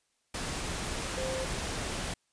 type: tone in noise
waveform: sine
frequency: 523.3 Hz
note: C5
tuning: in tune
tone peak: -33 dBFS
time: 1.17-1.45 s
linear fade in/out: 5 ms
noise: pink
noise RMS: -35 dBFS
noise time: 0.34-2.14 s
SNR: -1 dB
effects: white hiss -75 dBFS RMS until 2.32 s + resampled to 22050 Hz